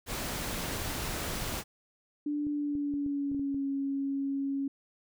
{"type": "noise", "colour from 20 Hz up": "pink", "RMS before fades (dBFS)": -35, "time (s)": [0.06, 1.64], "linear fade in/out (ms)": 50}
{"type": "tone with pitch glide", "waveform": "sine", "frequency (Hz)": [293.9, 275.8], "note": ["D4", "C#4"], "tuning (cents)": [1, -9], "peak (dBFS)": -29, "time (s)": [2.26, 4.68], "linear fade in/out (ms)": 5, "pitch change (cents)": -110, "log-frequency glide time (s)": [2.48, 3.64]}
{"type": "clicks", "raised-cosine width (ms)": 3, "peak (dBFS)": -32, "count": 8, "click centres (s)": [2.468, 2.753, 2.939, 3.063, 3.316, 3.347, 3.395, 3.545]}
{"effects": []}